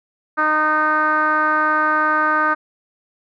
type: tone with low-pass filter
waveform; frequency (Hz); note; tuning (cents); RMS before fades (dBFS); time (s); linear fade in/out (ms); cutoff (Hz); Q
10% pulse; 307.6; D#4; -20; -17; 0.37-2.55; 20; 1400; 8
effects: none